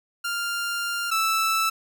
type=tone pair in turn; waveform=sawtooth; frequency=1396.9 / 1318.5 Hz; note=F6 / E6; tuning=0 / 0 cents; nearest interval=minor second; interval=100 cents; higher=first; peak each=-22 / -17 dBFS; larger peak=second; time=0.24-1.11 / 1.11-1.7 s; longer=first; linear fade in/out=10 ms; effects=none